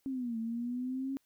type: linear two-way sweep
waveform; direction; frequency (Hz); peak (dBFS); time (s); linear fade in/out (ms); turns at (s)
sine; down then up; 273.4 to 223.4 to 273.4; -33; 0.06-1.17; 0; 0.38
effects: white hiss -75 dBFS RMS until 1.25 s